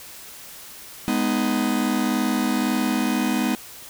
45% pulse chord, G# minor, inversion none, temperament just, 207.7 / 249.2 / 311.5 Hz, G#3 / B3 / D#4, 0 / +16 / +2 cents, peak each -25 / -23 / -26 dBFS, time 1.08-3.55 s, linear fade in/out 0 ms, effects white hiss -41 dBFS RMS until 3.89 s

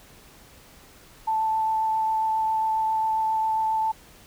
sine tone with vibrato, 880 Hz, A5, in tune, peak -21 dBFS, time 1.27-3.92 s, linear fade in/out 10 ms, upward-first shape sine, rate 7.4 Hz, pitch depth 9 cents each way, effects pink hiss -51 dBFS RMS until 4.26 s

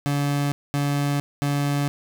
30% pulse tone bursts, 143.1 Hz, D3, 45 cents flat, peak -18 dBFS, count 3, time 0.06-1.88 s, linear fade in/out 0 ms, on 460 ms, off 220 ms, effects none

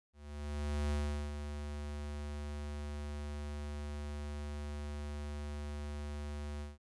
square tone with ADSR envelope, 73.42 Hz, D2, in tune, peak -32 dBFS, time 0.13-6.78 s, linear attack 780 ms, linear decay 400 ms, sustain -8 dB, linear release 170 ms, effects resampled to 24000 Hz

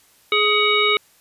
harmonic tone with a mistuned harmonic, 419.2 Hz, G#4, 16 cents sharp, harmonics 1 / 3 / 5 / 7 / 9, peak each -21 / -21 / -19 / -25 / -21 dBFS, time 0.32-0.97 s, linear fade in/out 2 ms, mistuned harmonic 5, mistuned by +120 cents, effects white hiss -55 dBFS RMS until 1.2 s + resampled to 32000 Hz

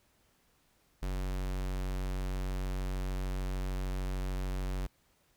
square tone, 46.71 Hz, F#1, 17 cents sharp, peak -33 dBFS, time 1.02-4.87 s, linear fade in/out 10 ms, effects pink hiss -70 dBFS RMS until 5.36 s

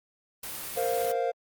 white noise, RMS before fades -37 dBFS, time 0.43-1.12 s, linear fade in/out 5 ms
triangle chord, Bb suspended second, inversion none, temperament just, 466.2 / 524.4 / 699.2 Hz, Bb4 / C5 / F5, 0 / +4 / +2 cents, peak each -28 dBFS, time 0.76-1.32 s, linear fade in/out 20 ms
effects Opus 32 kbps

